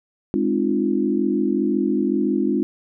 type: chord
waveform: sine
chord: F minor seventh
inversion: first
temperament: equal with one note detuned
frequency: 207.7 / 261.6 / 303.7 / 349.2 Hz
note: Ab3 / C4 / Eb4 / F4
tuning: 0 / 0 / -42 / 0 cents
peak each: -23 dBFS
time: 0.34-2.63 s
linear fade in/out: 0 ms
effects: none